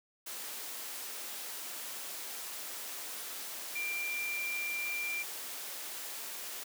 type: tone in noise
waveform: sine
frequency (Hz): 2372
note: D7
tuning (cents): +17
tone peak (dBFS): -34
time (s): 3.75-5.23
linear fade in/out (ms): 10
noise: white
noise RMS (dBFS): -42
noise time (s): 0.26-6.64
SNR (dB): +5
effects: high-pass 300 Hz 12 dB/octave